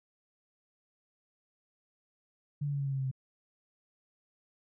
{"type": "tone with pitch steps", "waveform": "sine", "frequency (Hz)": [145.3, 143.22, 141.16, 139.14, 137.14, 135.18, 133.24, 131.33], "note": ["D3", "D3", "C#3", "C#3", "C#3", "C#3", "C3", "C3"], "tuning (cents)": [-18, -43, 32, 7, -18, -43, 32, 7], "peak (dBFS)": -30, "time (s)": [2.61, 3.114], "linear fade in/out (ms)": 10, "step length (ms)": 63, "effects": []}